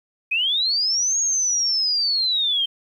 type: linear two-way sweep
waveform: sine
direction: up then down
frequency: 2454 to 6645 to 3115 Hz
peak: -18 dBFS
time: 0.31-2.66 s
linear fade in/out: 10 ms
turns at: 1.19 s
effects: 9-bit